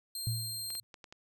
20% pulse tone, 4186 Hz, C8, in tune, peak -31 dBFS, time 0.15-0.8 s, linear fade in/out 2 ms
sine tone with exponential decay, 116.5 Hz, A#2, 1 cent flat, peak -28 dBFS, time 0.27-0.83 s, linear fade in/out 0 ms, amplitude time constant 120 ms
clicks, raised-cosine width 0.2 ms, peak -31 dBFS, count 5, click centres 0.704 / 0.752 / 0.942 / 1.042 / 1.125 s
effects none

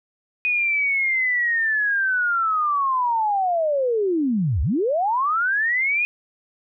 sine linear two-way sweep, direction down then up, 2489 to 61.3 to 2489 Hz, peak -18 dBFS, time 0.45-6.05 s, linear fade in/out 0 ms, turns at 4.62 s, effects none

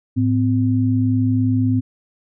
sine tone pair together, 107.8 / 256.4 Hz, A2 / C4, -35 / -35 cents, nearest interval octave + minor third, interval 1500 cents, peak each -17 dBFS, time 0.16-1.81 s, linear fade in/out 20 ms, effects none

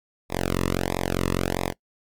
sawtooth tone with flanger, 45 Hz, F#1, 47 cents flat, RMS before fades -25 dBFS, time 0.29-1.74 s, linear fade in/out 50 ms, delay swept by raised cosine 0.67 to 1.32 ms, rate 1.5 Hz, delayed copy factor -1, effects noise-tail reverb RT60 0.1 s tail -22 dB re dry + MP3 96 kbps

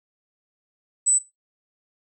sine tone, 7980 Hz, B8, 17 cents sharp, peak -14 dBFS, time 1.06-1.19 s, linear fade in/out 20 ms, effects noise-tail reverb RT60 0.2 s tail -17 dB re dry + tanh soft clip ceiling -13 dBFS

